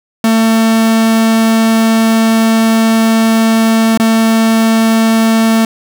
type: tone with dropouts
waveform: 45% pulse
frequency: 224.2 Hz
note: A3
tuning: 33 cents sharp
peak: -7 dBFS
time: 0.24-5.65 s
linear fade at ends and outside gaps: 2 ms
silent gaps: 3.975-3.998 s
effects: none